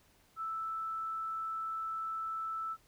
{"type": "tone", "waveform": "sine", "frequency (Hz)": 1318.5, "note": "E6", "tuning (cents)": 0, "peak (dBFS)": -35, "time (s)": [0.36, 2.77], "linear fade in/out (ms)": 50, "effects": ["pink hiss -67 dBFS RMS until 2.87 s"]}